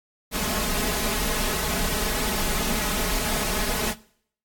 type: noise with comb filter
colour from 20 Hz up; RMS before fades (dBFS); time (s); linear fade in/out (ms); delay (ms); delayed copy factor
pink; -25; 0.31-3.95; 50; 4.7; +0.95
effects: noise-tail reverb RT60 0.6 s tail -20 dB re dry + AAC 64 kbps